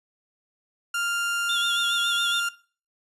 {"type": "tone", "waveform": "30% pulse", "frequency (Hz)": 1396.9, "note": "F6", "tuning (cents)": 0, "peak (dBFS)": -22, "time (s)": [0.94, 2.49], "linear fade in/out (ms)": 5}
{"type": "tone with vibrato", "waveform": "triangle", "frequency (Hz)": 3476, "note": "A7", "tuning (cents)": -22, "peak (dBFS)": -24, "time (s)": [1.49, 2.4], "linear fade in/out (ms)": 5, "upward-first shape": "sine", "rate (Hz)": 7.2, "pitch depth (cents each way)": 76}
{"effects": ["noise-tail reverb RT60 0.4 s tail -18 dB re dry", "resampled to 32000 Hz"]}